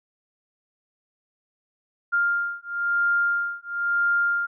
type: beating tone pair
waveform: sine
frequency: 1400 / 1401 Hz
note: F6 / F6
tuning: +4 / +5 cents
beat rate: 1 Hz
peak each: -24 dBFS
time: 2.12-4.47 s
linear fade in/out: 20 ms
effects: none